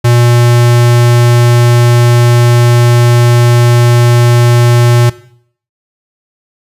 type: tone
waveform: square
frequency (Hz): 120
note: B2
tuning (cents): -49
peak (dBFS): -5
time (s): 0.04-5.1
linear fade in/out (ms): 10
effects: noise-tail reverb RT60 0.6 s tail -17 dB re dry + resampled to 32000 Hz